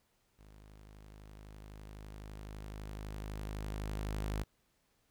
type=tone with level ramp; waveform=sawtooth; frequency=51.91 Hz; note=G#1; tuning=in tune; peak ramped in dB=-52 to -30 dBFS; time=0.38-4.44 s; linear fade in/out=20 ms; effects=pink hiss -75 dBFS RMS until 5.1 s